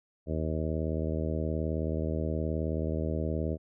harmonic tone, 78.9 Hz, D#2, 25 cents sharp, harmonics 1 / 2 / 3 / 4 / 5 / 6 / 7 / 8, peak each -32 / -35 / -37 / -38 / -39 / -40 / -40 / -41 dBFS, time 0.26-3.58 s, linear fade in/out 50 ms, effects none

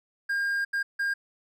triangle tone bursts at uneven times, 1611 Hz, G6, 47 cents sharp, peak -23 dBFS, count 3, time 0.29-0.65 / 0.73-0.83 / 0.99-1.14 s, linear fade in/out 10 ms, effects none

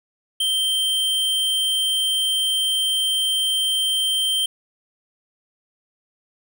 square tone, 3136 Hz, G7, in tune, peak -19 dBFS, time 0.4-4.46 s, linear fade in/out 5 ms, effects 9-bit

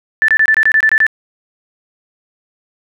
sine tone bursts, 1760 Hz, A6, in tune, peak -7 dBFS, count 10, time 0.22-1.066 s, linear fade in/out 0 ms, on 63 ms, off 24 ms, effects none

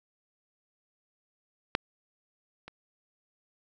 clicks, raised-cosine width 0.3 ms, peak -8 / -27 dBFS, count 2, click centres 1.751 / 2.68 s, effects none

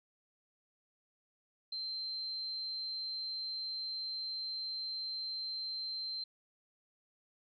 sine tone, 4123 Hz, C8, 26 cents flat, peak -37 dBFS, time 1.72-6.24 s, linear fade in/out 5 ms, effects none

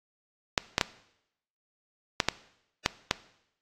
clicks, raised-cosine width 0.2 ms, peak -4 dBFS, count 7, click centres 0.578 / 0.781 / 0.812 / 2.202 / 2.286 / 2.861 / 3.111 s, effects noise-tail reverb RT60 0.8 s tail -19 dB re dry + AAC 48 kbps

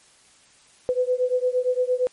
sine beating tone pair, 498.5 / 507.2 Hz, B4 / B4, +16 / +46 cents, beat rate 8.7 Hz, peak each -22 / -23 dBFS, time 0.89-2.07 s, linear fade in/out 0 ms, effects white hiss -55 dBFS RMS until 2.12 s + MP3 48 kbps

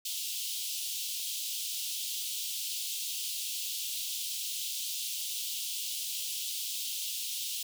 pink high-pass noise, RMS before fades -36 dBFS, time 0.05-7.63 s, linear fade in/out 5 ms, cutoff 2900 Hz, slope 48 dB/octave, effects none

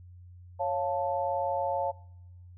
sine chord, Db augmented, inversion none, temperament equal with one note detuned, 551.8 / 698.5 / 880 Hz, Db5 / F5 / A5, -8 / 0 / 0 cents, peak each -31 / -32 / -31 dBFS, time 0.59-1.92 s, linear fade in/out 20 ms, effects noise-tail reverb RT60 0.9 s tail -24 dB re dry + added 89 Hz sine -47 dBFS peak until 2.57 s

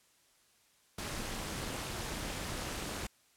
pink noise with amplitude modulation, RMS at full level -36 dBFS, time 0.98-3.07 s, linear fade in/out 5 ms, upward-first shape sine, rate 249 Hz, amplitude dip 70%, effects white hiss -68 dBFS RMS until 3.36 s + low-pass 11000 Hz 12 dB/octave

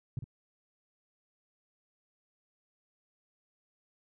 sine tone with echo, 125.3 Hz, B2, 25 cents sharp, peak -30 dBFS, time 0.17-0.19 s, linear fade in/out 2 ms, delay 52 ms, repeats 1, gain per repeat -8 dB, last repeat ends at 0.242 s, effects none

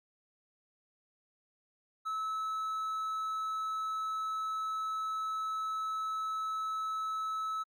triangle tone, 1300 Hz, E6, 24 cents flat, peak -31 dBFS, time 2.05-7.64 s, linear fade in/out 20 ms, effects Opus 48 kbps

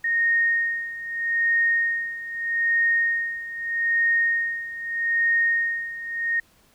sine tone with tremolo, 1854 Hz, A#6, 10 cents flat, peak -17 dBFS, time 0.04-6.4 s, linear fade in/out 5 ms, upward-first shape sine, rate 0.8 Hz, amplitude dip 80%, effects pink hiss -59 dBFS RMS until 6.74 s

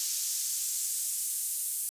pink noise with high-pass filter sweep, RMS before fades -32 dBFS, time 0-1.89 s, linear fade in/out 0 ms, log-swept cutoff 6100 to 9400 Hz, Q 1.7, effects resampled to 32000 Hz

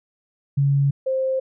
sine tone pair in turn, 140 / 526 Hz, C#3 / C5, +18 / +9 cents, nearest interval octave + major seventh, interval 2291 cents, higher second, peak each -15 / -19 dBFS, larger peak first, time 0.57-0.91 / 1.06-1.4 s, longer neither, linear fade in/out 10 ms, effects none

